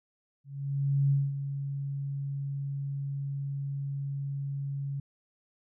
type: tone with ADSR envelope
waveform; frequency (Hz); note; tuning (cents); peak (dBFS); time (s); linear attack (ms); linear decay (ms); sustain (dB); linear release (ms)
sine; 139.4; C#3; +10; -21; 0.44-5; 670; 210; -10; 4
effects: none